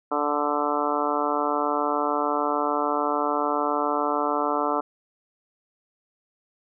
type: harmonic tone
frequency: 146.83 Hz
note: D3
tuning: in tune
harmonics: 2 / 3 / 4 / 5 / 6 / 7 / 8 / 9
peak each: -30 / -30 / -30 / -30 / -30 / -30 / -30 / -30 dBFS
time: 0.11-4.81 s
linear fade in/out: 10 ms
effects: none